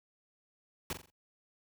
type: noise with echo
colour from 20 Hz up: pink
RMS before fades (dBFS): -36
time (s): 0.9-0.93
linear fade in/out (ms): 2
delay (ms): 43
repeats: 4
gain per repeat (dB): -8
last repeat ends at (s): 1.102
effects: noise-tail reverb RT60 0.1 s tail -24 dB re dry + high-pass 60 Hz 12 dB/octave